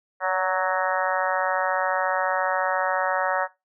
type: harmonic tone with a mistuned harmonic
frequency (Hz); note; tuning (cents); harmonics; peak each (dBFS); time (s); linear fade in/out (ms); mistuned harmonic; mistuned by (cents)
185.7; F#3; +7; 3 / 4 / 5 / 6 / 7 / 8 / 9 / 10; -27 / -28 / -29 / -30 / -30 / -31 / -32 / -32; 0.2-3.48; 50; 3; +25
effects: noise-tail reverb RT60 0.2 s tail -17 dB re dry